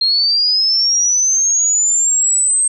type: linear sweep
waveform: sine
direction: up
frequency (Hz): 4186 to 8372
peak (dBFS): -11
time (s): 0.01-2.68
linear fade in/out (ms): 5
effects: none